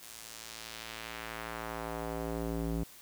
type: tone with band-pass filter sweep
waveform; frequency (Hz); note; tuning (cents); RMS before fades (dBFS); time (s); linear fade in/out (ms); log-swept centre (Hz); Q
square; 56.2; A1; +37; -39; 0.02-2.84; 10; 11000 to 230; 0.91
effects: white hiss -54 dBFS RMS until 3.01 s